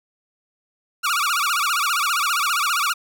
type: tone with vibrato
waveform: sawtooth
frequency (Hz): 1272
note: D#6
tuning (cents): +38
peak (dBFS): -15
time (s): 1.03-2.94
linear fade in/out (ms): 20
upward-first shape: sine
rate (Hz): 15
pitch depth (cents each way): 220
effects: none